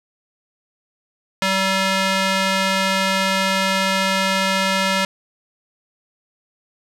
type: tone with band-pass filter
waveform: square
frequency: 191.8 Hz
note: G3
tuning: 37 cents flat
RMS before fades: -19 dBFS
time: 1.42-5.05 s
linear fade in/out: 2 ms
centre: 2700 Hz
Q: 0.59
effects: none